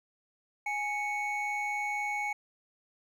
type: tone pair together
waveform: triangle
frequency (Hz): 831 / 2219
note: G#5 / C#7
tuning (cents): +1 / +1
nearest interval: octave + perfect fourth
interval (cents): 1700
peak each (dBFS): -32 / -31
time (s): 0.66-2.33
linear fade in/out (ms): 5
effects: none